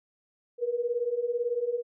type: beating tone pair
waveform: sine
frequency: 467.2 / 485.2 Hz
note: A#4 / B4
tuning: +4 / -31 cents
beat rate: 18 Hz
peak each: -31 / -28 dBFS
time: 0.58-1.83 s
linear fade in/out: 50 ms
effects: none